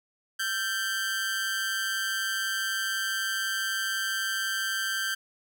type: tone with amplitude modulation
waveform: sawtooth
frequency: 1566 Hz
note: G6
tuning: 2 cents flat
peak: -21 dBFS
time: 0.39-5.15 s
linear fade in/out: 10 ms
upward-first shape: sine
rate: 206 Hz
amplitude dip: 65%
effects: none